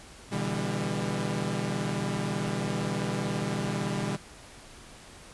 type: chord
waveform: sawtooth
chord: E minor seventh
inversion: second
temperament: equal with one note detuned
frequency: 123.47 / 146.83 / 164.81 / 199.88 Hz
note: B2 / D3 / E3 / G3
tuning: 0 / 0 / 0 / +34 cents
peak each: -31 / -31 / -31 / -28 dBFS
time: 0.31-4.17 s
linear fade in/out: 20 ms
effects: pink hiss -49 dBFS RMS until 5.33 s + resampled to 24000 Hz